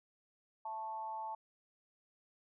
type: tone with amplitude modulation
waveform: sine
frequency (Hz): 880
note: A5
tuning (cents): 0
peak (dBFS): -36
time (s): 0.65-1.35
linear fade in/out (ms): 5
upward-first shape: sine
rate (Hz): 217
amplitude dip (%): 70
effects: none